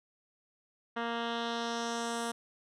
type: tone with low-pass filter sweep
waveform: 10% pulse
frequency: 233.1 Hz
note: A#3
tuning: in tune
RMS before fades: -35 dBFS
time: 0.96-2.32 s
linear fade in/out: 10 ms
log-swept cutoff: 2300 to 10000 Hz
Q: 1.9
effects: none